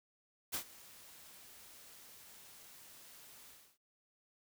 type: noise with ADSR envelope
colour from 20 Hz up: white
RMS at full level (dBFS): -37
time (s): 0.52-3.78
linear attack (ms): 23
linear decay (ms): 92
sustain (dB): -20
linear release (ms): 300
effects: none